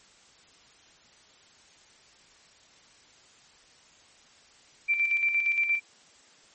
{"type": "tone with tremolo", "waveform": "sine", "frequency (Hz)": 2349, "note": "D7", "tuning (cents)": 0, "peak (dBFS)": -21, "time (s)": [4.88, 5.8], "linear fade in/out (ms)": 20, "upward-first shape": "square", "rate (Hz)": 8.6, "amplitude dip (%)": 50, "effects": ["white hiss -57 dBFS RMS until 6.54 s", "MP3 32 kbps"]}